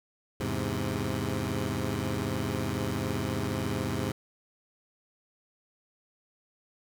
15% pulse chord, E augmented, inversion none, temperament equal, 82.41 / 103.83 / 130.81 Hz, E2 / G#2 / B#2, 0 / 0 / 0 cents, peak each -29 / -26 / -27 dBFS, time 0.4-4.12 s, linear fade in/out 5 ms, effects none

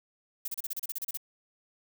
violet noise bursts, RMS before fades -34 dBFS, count 12, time 0.45-1.173 s, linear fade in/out 5 ms, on 30 ms, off 33 ms, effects none

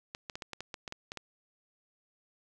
clicks, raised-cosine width 0.2 ms, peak -22 dBFS, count 11, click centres 0.149 / 0.298 / 0.355 / 0.422 / 0.533 / 0.606 / 0.742 / 0.878 / 0.924 / 1.119 / 1.173 s, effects none

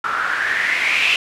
blue noise with low-pass filter sweep, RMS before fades -19 dBFS, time 0.04-1.16 s, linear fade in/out 2 ms, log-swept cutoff 1300 to 2700 Hz, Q 6.6, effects none

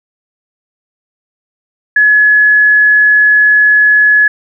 sine tone, 1698 Hz, G#6, 38 cents sharp, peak -4 dBFS, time 1.96-4.28 s, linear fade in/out 5 ms, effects none

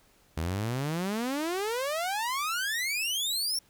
sawtooth exponential sweep, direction up, 76.4 to 5600 Hz, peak -25 dBFS, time 0.37-3.59 s, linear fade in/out 5 ms, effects pink hiss -63 dBFS RMS until 3.69 s

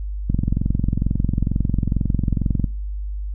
click train, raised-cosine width 5 ms, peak -7 dBFS, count 53, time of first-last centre 0.3-2.642 s, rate 22.2 Hz, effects noise-tail reverb RT60 0.4 s tail -24 dB re dry + added 50 Hz sine -24 dBFS peak until 3.34 s

